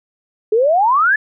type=exponential sweep; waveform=sine; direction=up; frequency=415.3 to 1757 Hz; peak=-10 dBFS; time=0.52-1.16 s; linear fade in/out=5 ms; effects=none